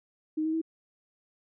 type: tone with pitch steps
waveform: sine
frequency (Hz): 311.1 / 317.3 / 323.6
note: D#4 / D#4 / E4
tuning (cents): 0 / +34 / -32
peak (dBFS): -26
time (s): 0.37-0.616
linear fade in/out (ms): 10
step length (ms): 82
effects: none